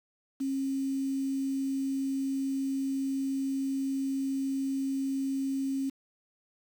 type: tone with quantisation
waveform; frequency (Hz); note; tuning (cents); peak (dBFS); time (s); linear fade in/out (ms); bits
sine; 270.7; C#4; -41; -28; 0.4-5.9; 10; 8
effects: none